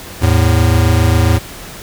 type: tone pair together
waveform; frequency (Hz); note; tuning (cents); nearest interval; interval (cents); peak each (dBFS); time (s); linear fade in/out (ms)
square; 81.5 / 108.79; E2 / A2; -19 / -19; perfect fourth; 500; -12; 0.21-1.39; 20
effects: pink hiss -31 dBFS RMS until 1.82 s